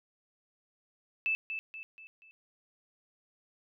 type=tone with echo; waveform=sine; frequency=2631 Hz; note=E7; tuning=4 cents flat; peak=-27 dBFS; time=1.26-1.35 s; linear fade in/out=0 ms; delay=240 ms; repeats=4; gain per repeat=-7 dB; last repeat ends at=2.31 s; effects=none